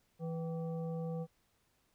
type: harmonic tone with a mistuned harmonic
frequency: 164.81 Hz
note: E3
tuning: in tune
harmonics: 1 / 3 / 5 / 7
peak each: -37 / -42 / -51 / -60 dBFS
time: 0.19-1.27 s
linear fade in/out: 50 ms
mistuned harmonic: 5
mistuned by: -110 cents
effects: pink hiss -75 dBFS RMS until 1.94 s